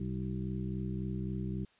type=harmonic tone; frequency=63.7 Hz; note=C2; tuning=46 cents flat; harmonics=1 / 2 / 3 / 5 / 6; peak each=-41 / -38 / -37 / -44 / -47 dBFS; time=0-1.65 s; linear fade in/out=5 ms; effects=white hiss -67 dBFS RMS until 1.79 s + resampled to 8000 Hz